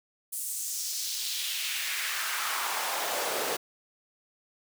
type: noise with high-pass filter sweep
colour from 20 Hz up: pink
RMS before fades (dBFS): -32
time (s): 0.32-3.57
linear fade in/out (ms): 10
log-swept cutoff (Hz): 9700 to 420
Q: 1.8
effects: none